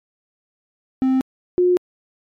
triangle / sine tone pair in turn, 261.6 / 359.2 Hz, C4 / F4, 0 / +49 cents, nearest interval perfect fourth, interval 549 cents, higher second, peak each -12 dBFS, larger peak neither, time 1.02-1.21 / 1.58-1.77 s, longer neither, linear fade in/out 0 ms, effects MP3 96 kbps

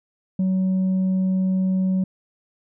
sine tone, 187.7 Hz, F#3, 25 cents sharp, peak -15 dBFS, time 0.39-2.04 s, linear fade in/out 5 ms, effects tanh soft clip ceiling -17 dBFS

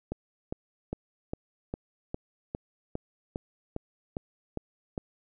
click train, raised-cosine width 2 ms, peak -19 dBFS, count 13, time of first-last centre 0.12-4.978 s, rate 2.47 Hz, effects none

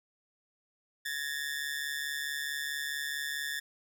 sawtooth ring-modulated tone, 1760 Hz, A6, in tune, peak -27 dBFS, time 1.05-3.6 s, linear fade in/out 10 ms, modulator 72.3 Hz, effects none

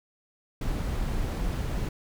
brown noise, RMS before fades -29 dBFS, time 0.61-1.89 s, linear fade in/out 5 ms, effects none

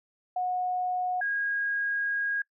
sine tone pair in turn, 729 / 1636.5 Hz, F#5 / G#6, -26 / -26 cents, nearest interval octave + major second, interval 1400 cents, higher second, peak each -26 dBFS, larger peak neither, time 0.36-1.21 / 1.21-2.42 s, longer second, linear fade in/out 5 ms, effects noise-tail reverb RT60 0.1 s tail -22 dB re dry

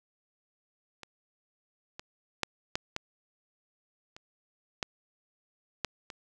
clicks, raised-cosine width 0.2 ms, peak -26 / -23 / -10 / -12 / -15 / -29 / -13 / -12 / -24 dBFS, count 9, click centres 1.033 / 1.995 / 2.433 / 2.755 / 2.964 / 4.165 / 4.828 / 5.847 / 6.102 s, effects none

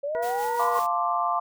sine linear sweep, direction up, 551 to 1108.7 Hz, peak -26 dBFS, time 0.03-0.81 s, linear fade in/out 10 ms
harmonic tone, 481.5 Hz, B4, 44 cents flat, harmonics 1 / 2 / 3 / 4, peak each -29 / -35 / -39 / -41 dBFS, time 0.15-0.79 s, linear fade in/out 0 ms
white noise with tremolo, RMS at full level -40 dBFS, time 0.22-0.87 s, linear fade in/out 10 ms, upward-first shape sine, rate 5.7 Hz, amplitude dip 50%
sine chord, D minor seventh, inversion first, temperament equal, 698.5 / 880 / 1046.5 / 1174.7 Hz, F5 / A5 / C6 / D6, 0 / 0 / 0 / 0 cents, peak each -27 / -30 / -28 / -27 dBFS, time 0.59-1.4 s, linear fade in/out 10 ms
effects none

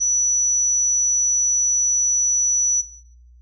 sine tone, 5920 Hz, F#8, in tune, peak -16 dBFS, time 0-2.82 s, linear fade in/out 20 ms, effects noise-tail reverb RT60 0.7 s tail -17 dB re dry + added 60 Hz sine -45 dBFS peak until 3.41 s

